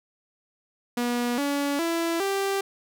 sawtooth tone with pitch steps, 241.7 / 284.1 / 334 / 392.6 Hz, B3 / C#4 / E4 / G4, -37 / +43 / +23 / +3 cents, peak -20 dBFS, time 0.97-2.61 s, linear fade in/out 5 ms, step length 410 ms, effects none

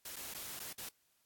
white noise with dropouts, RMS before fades -45 dBFS, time 0.05-0.89 s, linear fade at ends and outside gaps 5 ms, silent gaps 0.16-0.164 / 0.34-0.345 / 0.595-0.599 / 0.73-0.779 s, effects white hiss -75 dBFS RMS until 1.25 s + AAC 64 kbps

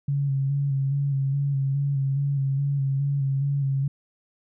sine tone with vibrato, 138.59 Hz, C#3, in tune, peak -21 dBFS, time 0.08-3.88 s, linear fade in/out 5 ms, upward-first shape square, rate 2.4 Hz, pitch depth 29 cents each way, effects none

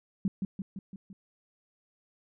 sine tone with echo, 192.7 Hz, G3, 29 cents flat, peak -24 dBFS, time 0.25-0.28 s, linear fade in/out 2 ms, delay 170 ms, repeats 5, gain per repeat -4 dB, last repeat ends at 1.13 s, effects none

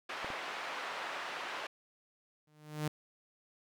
pink band-pass noise, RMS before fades -41 dBFS, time 0.09-1.67 s, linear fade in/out 5 ms, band 760 to 2600 Hz, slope 12 dB/octave
clicks, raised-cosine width 1 ms, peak -27 dBFS, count 2, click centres 0.246 / 0.303 s
sawtooth tone with exponential growth, 151.7 Hz, D#3, 44 cents flat, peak -27 dBFS, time 2.47-2.88 s, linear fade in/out 5 ms, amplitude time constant 89 ms
effects none

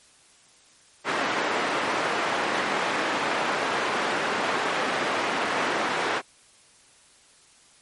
white band-pass noise, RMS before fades -26 dBFS, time 1.04-6.22 s, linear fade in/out 50 ms, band 260 to 1600 Hz, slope 12 dB/octave, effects white hiss -56 dBFS RMS until 7.81 s + MP3 48 kbps

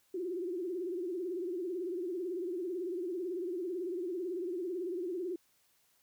sine tone with vibrato, 357.1 Hz, F4, 39 cents sharp, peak -34 dBFS, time 0.14-5.36 s, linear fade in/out 5 ms, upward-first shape triangle, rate 18 Hz, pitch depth 150 cents each way, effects white hiss -71 dBFS RMS until 6.02 s

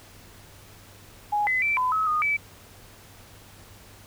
sine tone with pitch steps, 831 / 2024 / 2334 / 1010 / 1284 / 1232 / 2303 Hz, G#5 / B6 / D7 / B5 / E6 / D#6 / D7, +1 / +42 / -11 / +39 / -46 / -17 / -34 cents, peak -21 dBFS, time 1.32-2.37 s, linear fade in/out 10 ms, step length 150 ms, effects added 99 Hz sine -53 dBFS peak until 4.06 s + pink hiss -50 dBFS RMS until 4.06 s

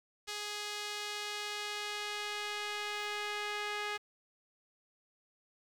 sawtooth tone with band-pass filter sweep, 416.3 Hz, G#4, 4 cents sharp, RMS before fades -39 dBFS, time 0.27-3.98 s, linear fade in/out 20 ms, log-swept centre 4500 to 2200 Hz, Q 0.91, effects 10-bit

